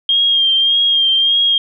sine tone with vibrato, 3218 Hz, G7, 45 cents sharp, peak -10 dBFS, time 0.09-1.58 s, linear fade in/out 2 ms, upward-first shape sine, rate 1.7 Hz, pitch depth 34 cents each way, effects none

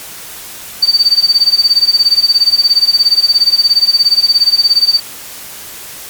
sine tone with tremolo, 4600 Hz, D8, 37 cents flat, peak -3 dBFS, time 0.82-5 s, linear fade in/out 10 ms, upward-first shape sine, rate 17 Hz, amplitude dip 90%, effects white hiss -29 dBFS RMS until 6.09 s + MP3 96 kbps

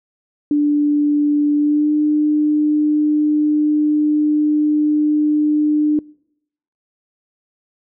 sine tone with pitch glide, 293.7 to 300.7 Hz, D4 to D4, 0 to +41 cents, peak -12 dBFS, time 0.51-5.99 s, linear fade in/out 2 ms, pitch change +41 cents, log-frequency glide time 1.56-1.93 s, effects noise-tail reverb RT60 0.8 s tail -26 dB re dry

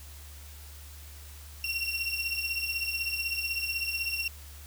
30% pulse beating tone pair, 2727 / 2743 Hz, F7 / F7, -42 / -32 cents, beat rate 16 Hz, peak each -30 dBFS, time 1.64-4.28 s, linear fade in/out 2 ms, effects added 73 Hz sine -45 dBFS peak until 4.66 s + white hiss -51 dBFS RMS until 4.66 s

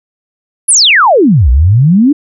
sine exponential two-way sweep, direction down then up, 11160 to 58.27 to 307.8 Hz, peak -3 dBFS, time 0.68-2.13 s, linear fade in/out 10 ms, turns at 1.5 s, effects none

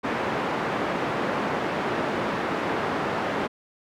pink band-pass noise, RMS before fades -27 dBFS, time 0.03-3.48 s, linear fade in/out 20 ms, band 230 to 1700 Hz, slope 12 dB/octave, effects none

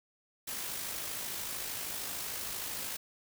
white noise with amplitude modulation, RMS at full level -37 dBFS, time 0.47-2.97 s, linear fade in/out 10 ms, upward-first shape sine, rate 53.1 Hz, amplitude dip 35%, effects none

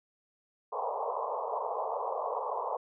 white band-pass noise, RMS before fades -34 dBFS, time 0.72-2.77 s, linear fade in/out 5 ms, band 430 to 1100 Hz, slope 96 dB/octave, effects none

